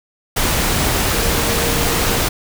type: tone in noise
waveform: sine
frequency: 466.2 Hz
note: A#4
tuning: in tune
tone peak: -26 dBFS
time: 1.13-2.19 s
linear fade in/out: 10 ms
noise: pink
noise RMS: -17 dBFS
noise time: 0.36-2.29 s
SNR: -12 dB
effects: none